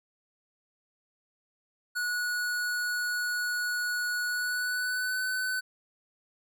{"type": "tone with pitch glide", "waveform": "square", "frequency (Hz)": [1463, 1508.5], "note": ["F#6", "F#6"], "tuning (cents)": [-20, 33], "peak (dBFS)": -29, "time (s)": [1.95, 5.61], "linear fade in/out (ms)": 20, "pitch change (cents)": 53, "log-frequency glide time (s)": [4.25, 5.23], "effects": []}